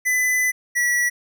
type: tone pair in turn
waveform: square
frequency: 2005 / 1942.3 Hz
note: B6 / B6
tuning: +26 / -29 cents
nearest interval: minor second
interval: 55 cents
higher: first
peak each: -18 dBFS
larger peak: neither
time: 0.05-0.52 / 0.75-1.1 s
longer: first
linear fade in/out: 20 ms
effects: none